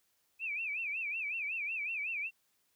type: tone with vibrato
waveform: sine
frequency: 2489 Hz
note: D#7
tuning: in tune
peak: -34 dBFS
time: 0.39-2.31 s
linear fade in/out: 50 ms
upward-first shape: sine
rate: 5.4 Hz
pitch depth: 160 cents each way
effects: white hiss -75 dBFS RMS until 2.75 s